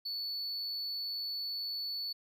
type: tone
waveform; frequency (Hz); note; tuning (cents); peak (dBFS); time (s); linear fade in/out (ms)
triangle; 4449; C#8; +5; -34; 0.05-2.13; 10
effects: none